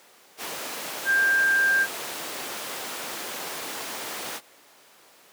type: tone in noise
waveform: sine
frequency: 1589 Hz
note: G6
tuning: 23 cents sharp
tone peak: -18 dBFS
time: 1.05-1.87 s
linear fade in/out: 50 ms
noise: pink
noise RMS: -32 dBFS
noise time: 0.37-4.41 s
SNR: +11 dB
effects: pink hiss -53 dBFS RMS until 5.32 s + high-pass 400 Hz 12 dB/octave